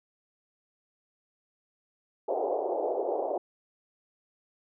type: band-pass noise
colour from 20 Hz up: pink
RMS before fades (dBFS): -30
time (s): 2.28-3.38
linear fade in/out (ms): 5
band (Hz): 370 to 790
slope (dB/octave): 48
effects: none